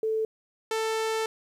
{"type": "tone pair in turn", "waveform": ["sine", "sawtooth"], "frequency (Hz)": [440, 443.1], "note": ["A4", "A4"], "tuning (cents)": [0, 12], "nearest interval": "unison", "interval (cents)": 12, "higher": "second", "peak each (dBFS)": [-24, -22], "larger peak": "second", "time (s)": [[0.03, 0.25], [0.71, 1.26]], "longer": "second", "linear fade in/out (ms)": 2, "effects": ["low-pass 10000 Hz 12 dB/octave", "10-bit"]}